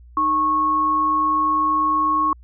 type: tone pair together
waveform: sine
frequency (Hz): 308.1 / 1097.9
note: D#4 / C#6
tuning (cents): -17 / -17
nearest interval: octave + minor seventh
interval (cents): 2200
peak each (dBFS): -27 / -16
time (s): 0.17-2.33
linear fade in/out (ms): 2
effects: added 60 Hz sine -42 dBFS peak until 2.43 s